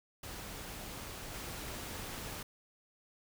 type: noise with level steps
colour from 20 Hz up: pink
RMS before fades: -45 / -43 dBFS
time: 0.23-2.43 s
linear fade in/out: 5 ms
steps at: 1.34 s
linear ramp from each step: 2 ms
effects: none

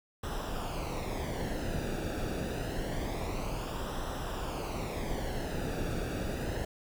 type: noise with flanger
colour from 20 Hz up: brown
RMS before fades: -35 dBFS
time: 0.23-6.65 s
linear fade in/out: 5 ms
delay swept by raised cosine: 0.44 to 0.97 ms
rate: 0.26 Hz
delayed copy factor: -0.65
effects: none

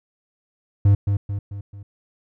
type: tone with echo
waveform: triangle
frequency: 100.4 Hz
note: G2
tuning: 42 cents sharp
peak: -9 dBFS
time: 0.85-0.95 s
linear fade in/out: 5 ms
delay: 220 ms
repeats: 4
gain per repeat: -6 dB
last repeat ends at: 1.83 s
effects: none

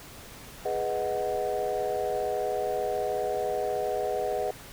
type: chord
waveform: sine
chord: G# minor seventh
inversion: none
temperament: equal with one note detuned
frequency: 415.3 / 493.9 / 626.6 / 740 Hz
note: G#4 / B4 / D#5 / F#5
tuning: 0 / 0 / +12 / 0 cents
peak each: -31 dBFS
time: 0.65-4.51 s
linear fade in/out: 5 ms
effects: tanh soft clip ceiling -20 dBFS + pink hiss -46 dBFS RMS until 4.72 s

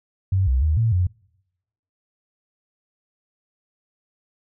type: tone with pitch steps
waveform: sine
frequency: 95.1 / 64.5 / 77.4 / 113.3 / 90 Hz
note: F#2 / C2 / D#2 / A#2 / F#2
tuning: +48 / -24 / -9 / -49 / -47 cents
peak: -16 dBFS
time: 0.32-1.07 s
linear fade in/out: 5 ms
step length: 150 ms
effects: noise-tail reverb RT60 0.9 s tail -26 dB re dry

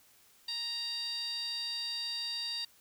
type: tone with band-pass filter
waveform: 15% pulse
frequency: 933 Hz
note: A#5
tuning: 1 cent sharp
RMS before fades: -37 dBFS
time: 0.48-2.65 s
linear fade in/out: 5 ms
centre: 4500 Hz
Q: 8.3
effects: white hiss -63 dBFS RMS until 2.8 s

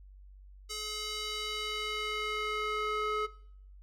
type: tone with band-pass filter sweep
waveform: square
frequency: 426.2 Hz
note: G#4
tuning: 45 cents sharp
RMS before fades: -35 dBFS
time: 0.69-3.27 s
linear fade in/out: 20 ms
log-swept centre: 5700 to 1200 Hz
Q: 1.2
effects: noise-tail reverb RT60 0.6 s tail -19 dB re dry + added 48 Hz sine -50 dBFS peak until 3.82 s

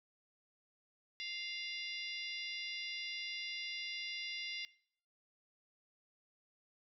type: harmonic tone with a mistuned harmonic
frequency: 698.5 Hz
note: F5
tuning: in tune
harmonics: 3 / 4 / 5 / 6 / 7 / 8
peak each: -45 / -46 / -47 / -52 / -49 / -56 dBFS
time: 1.2-4.65 s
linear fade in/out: 0 ms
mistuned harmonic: 6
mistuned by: -81 cents
effects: noise-tail reverb RT60 0.6 s tail -20 dB re dry

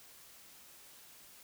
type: silence
effects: white hiss -57 dBFS RMS until 1.43 s

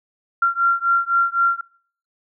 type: beating tone pair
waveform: sine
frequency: 1375 / 1378.9 Hz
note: F6 / F6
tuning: -27 / -22 cents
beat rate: 3.9 Hz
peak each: -18 dBFS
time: 0.42-1.61 s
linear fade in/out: 5 ms
effects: noise-tail reverb RT60 0.5 s tail -22 dB re dry

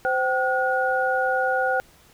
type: tone cluster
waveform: sine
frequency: 518 / 769 / 1445 Hz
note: C5 / G5 / F#6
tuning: -17 / -33 / -41 cents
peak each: -24 dBFS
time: 0.05-1.8 s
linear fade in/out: 0 ms
effects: pink hiss -54 dBFS RMS until 2.13 s

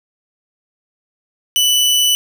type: tone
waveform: sawtooth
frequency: 2977 Hz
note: F#7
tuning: 10 cents sharp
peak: -8 dBFS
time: 1.56-2.15 s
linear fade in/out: 0 ms
effects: none

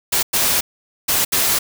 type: noise bursts at uneven times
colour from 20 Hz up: white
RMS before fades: -17 dBFS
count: 4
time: 0.12-0.23 / 0.33-0.61 / 1.08-1.25 / 1.32-1.59 s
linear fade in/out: 10 ms
effects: none

